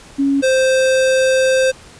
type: tone pair in turn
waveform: sine / square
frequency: 277.2 / 523 Hz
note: C#4 / C5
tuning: 0 / -1 cents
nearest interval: major seventh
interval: 1099 cents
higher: second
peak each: -12 dBFS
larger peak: neither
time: 0.18-0.42 / 0.42-1.72 s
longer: second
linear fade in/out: 20 ms
effects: pink hiss -41 dBFS RMS until 1.99 s + resampled to 22050 Hz